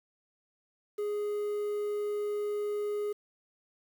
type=tone with quantisation; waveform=triangle; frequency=415.3 Hz; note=G#4; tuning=in tune; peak=-28 dBFS; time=0.98-3.13 s; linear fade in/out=10 ms; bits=9; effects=none